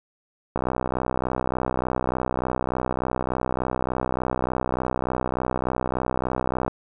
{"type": "click train", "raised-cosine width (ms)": 1, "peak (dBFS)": -10, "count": 389, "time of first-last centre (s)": [0.56, 6.68], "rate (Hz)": 63.4, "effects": []}